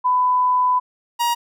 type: tone pair in turn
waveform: sine / 45% pulse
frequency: 1000 / 948.1 Hz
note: B5 / A#5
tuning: +21 / +29 cents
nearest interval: minor second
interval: 92 cents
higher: first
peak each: -14 / -17 dBFS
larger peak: first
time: 0.04-0.8 / 1.19-1.35 s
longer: first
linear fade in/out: 20 ms
effects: none